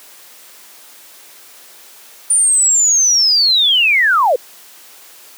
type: linear sweep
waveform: sine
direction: down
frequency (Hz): 9310 to 452.9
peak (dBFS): -9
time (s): 2.3-4.36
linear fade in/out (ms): 5
effects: white hiss -41 dBFS RMS until 5.37 s + high-pass 300 Hz 12 dB/octave